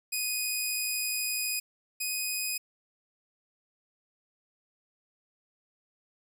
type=tone pair in turn; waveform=10% pulse; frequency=2489 / 2499 Hz; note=D#7 / D#7; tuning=0 / +7 cents; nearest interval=unison; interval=7 cents; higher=second; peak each=-20 / -21 dBFS; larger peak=first; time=0.12-1.6 / 2-2.58 s; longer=first; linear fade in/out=10 ms; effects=none